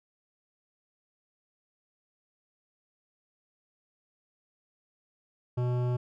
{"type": "tone with hard clipping", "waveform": "triangle", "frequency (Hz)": 123.47, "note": "B2", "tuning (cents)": 0, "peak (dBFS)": -28, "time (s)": [5.57, 5.97], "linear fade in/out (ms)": 10, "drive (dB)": 18, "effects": []}